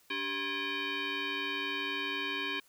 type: tone with frequency modulation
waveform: sine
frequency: 392 Hz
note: G4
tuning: in tune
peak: -32 dBFS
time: 0.1-2.6 s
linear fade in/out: 5 ms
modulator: 680 Hz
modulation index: 4.7
effects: white hiss -65 dBFS RMS until 2.68 s